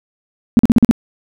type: tone bursts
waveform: sine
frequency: 232.8 Hz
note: A#3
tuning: 2 cents flat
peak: -3 dBFS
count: 6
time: 0.57-0.911 s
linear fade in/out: 0 ms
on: 21 ms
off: 43 ms
effects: none